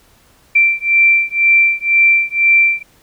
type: beating tone pair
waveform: sine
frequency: 2349 / 2351 Hz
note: D7 / D7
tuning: 0 / +1 cents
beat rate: 2 Hz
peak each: -12 dBFS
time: 0.55-2.83 s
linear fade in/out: 10 ms
effects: pink hiss -51 dBFS RMS until 3.02 s